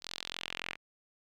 sawtooth tone with band-pass filter sweep, 43.6 Hz, F1, 2 cents flat, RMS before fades -42 dBFS, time 0.01-0.77 s, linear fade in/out 50 ms, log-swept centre 4600 to 2300 Hz, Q 2.6, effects none

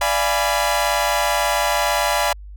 sawtooth chord, D diminished seventh, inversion none, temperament equal with one note detuned, 587.3 / 685.3 / 830.6 / 987.8 Hz, D5 / F5 / Ab5 / Cb6, 0 / -33 / 0 / 0 cents, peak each -19 dBFS, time 0.01-2.33 s, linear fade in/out 5 ms, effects added 50 Hz sine -34 dBFS peak until 2.56 s

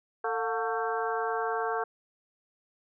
harmonic tone with a mistuned harmonic, 224.2 Hz, A3, 33 cents sharp, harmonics 2 / 3 / 4 / 5 / 6 / 7, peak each -32 / -34 / -35 / -36 / -37 / -37 dBFS, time 0.24-1.84 s, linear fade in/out 5 ms, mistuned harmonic 3, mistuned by +100 cents, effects none

